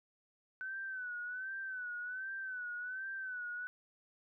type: tone with vibrato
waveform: sine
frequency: 1509 Hz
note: F#6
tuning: 34 cents sharp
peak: -39 dBFS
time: 0.61-3.67 s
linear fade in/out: 0 ms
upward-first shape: sine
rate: 1.3 Hz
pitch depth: 74 cents each way
effects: none